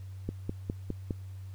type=click train; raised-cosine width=3 ms; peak=-19 dBFS; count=5; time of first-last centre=0.29-1.108 s; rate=4.89 Hz; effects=added 95 Hz sine -40 dBFS peak until 1.54 s + pink hiss -63 dBFS RMS until 1.54 s